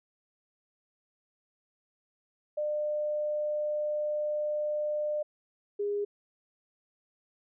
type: tone pair in turn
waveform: sine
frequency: 600 / 409.2 Hz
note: D5 / G#4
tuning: +37 / -26 cents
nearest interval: perfect fifth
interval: 663 cents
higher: first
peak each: -28 / -28 dBFS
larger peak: neither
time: 2.57-5.23 / 5.79-6.05 s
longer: first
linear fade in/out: 10 ms
effects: none